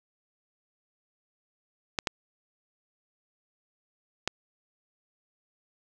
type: clicks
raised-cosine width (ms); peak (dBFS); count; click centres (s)
0.2; -9; 3; 1.988 / 2.072 / 4.276
effects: none